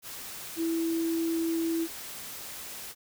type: tone in noise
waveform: sine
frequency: 329.6 Hz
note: E4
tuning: in tune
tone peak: -26 dBFS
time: 0.56-1.88 s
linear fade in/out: 50 ms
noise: white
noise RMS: -41 dBFS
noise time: 0.02-2.95 s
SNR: +12 dB
effects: none